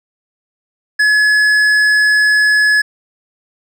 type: tone with hard clipping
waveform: sine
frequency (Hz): 1700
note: G#6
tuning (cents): +40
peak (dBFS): -10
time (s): 0.99-2.82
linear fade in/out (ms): 10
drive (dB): 8
effects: none